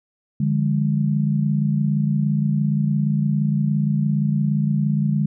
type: tone cluster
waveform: sine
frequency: 148.4 / 174.6 / 205.7 Hz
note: D3 / F3 / G#3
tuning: +18 / 0 / -16 cents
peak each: -19 / -28 / -21 dBFS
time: 0.4-5.26 s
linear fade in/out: 5 ms
effects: none